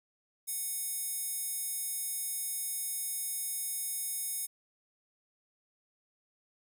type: tone with high-pass filter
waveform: square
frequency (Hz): 740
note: F#5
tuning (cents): 0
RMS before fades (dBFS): -36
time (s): 0.47-4.47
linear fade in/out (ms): 20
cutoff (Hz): 9700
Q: 1.6
effects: none